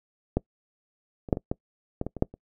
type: clicks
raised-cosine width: 2 ms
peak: -9 / -24 / -7 / -17 / -13 / -14 / -18 / -22 / -7 / -29 dBFS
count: 10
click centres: 0.37 / 1.288 / 1.328 / 1.371 / 1.515 / 2.014 / 2.066 / 2.167 / 2.224 / 2.34 s
effects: noise-tail reverb RT60 0.1 s tail -24 dB re dry